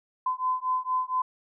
sine beating tone pair, 1018 / 1022.3 Hz, C6 / C6, -48 / -41 cents, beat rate 4.3 Hz, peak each -28 dBFS, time 0.26-1.22 s, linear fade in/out 5 ms, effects none

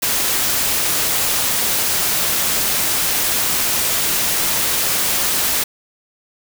white noise, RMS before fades -18 dBFS, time 0.02-5.64 s, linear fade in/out 10 ms, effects none

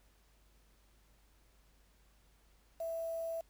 sine tone with quantisation, 659.3 Hz, E5, in tune, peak -36 dBFS, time 2.8-3.41 s, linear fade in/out 5 ms, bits 9, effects added 50 Hz sine -66 dBFS peak until 3.49 s + pink hiss -71 dBFS RMS until 3.49 s

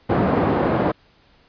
pink band-pass noise, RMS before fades -19 dBFS, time 0.09-0.92 s, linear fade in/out 10 ms, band 150 to 910 Hz, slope 12 dB/octave, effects pink hiss -56 dBFS RMS until 1.48 s + resampled to 11025 Hz

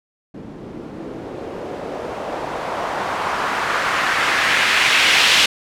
blue noise with low-pass filter sweep, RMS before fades -20 dBFS, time 0.34-5.46 s, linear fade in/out 5 ms, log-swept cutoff 240 to 3100 Hz, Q 1.5, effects none

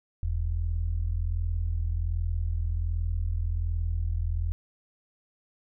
sine tone pair together, 41.8 / 83.1 Hz, E1 / E2, +25 / +15 cents, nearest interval octave, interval 1190 cents, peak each -28 dBFS, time 0.23-4.52 s, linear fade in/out 0 ms, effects none

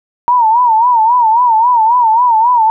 sine tone with vibrato, 932.3 Hz, A#5, in tune, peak -6 dBFS, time 0.28-2.7 s, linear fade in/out 0 ms, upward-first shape sine, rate 3.7 Hz, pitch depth 120 cents each way, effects none

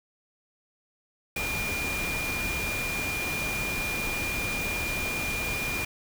sine tone in noise, 2411 Hz, D7, 45 cents sharp, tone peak -30 dBFS, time 1.36-5.85 s, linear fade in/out 5 ms, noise pink, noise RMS -33 dBFS, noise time 1.36-5.85 s, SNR 0 dB, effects none

